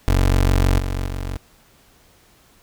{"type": "tone with level steps", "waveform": "25% pulse", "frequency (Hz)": 46.2, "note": "F#1", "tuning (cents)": -2, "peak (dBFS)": [-10, -18, -21], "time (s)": [0.08, 1.37], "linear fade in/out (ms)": 0, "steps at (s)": [0.79, 1.06], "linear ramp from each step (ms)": 5, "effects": ["pink hiss -54 dBFS RMS until 2.62 s"]}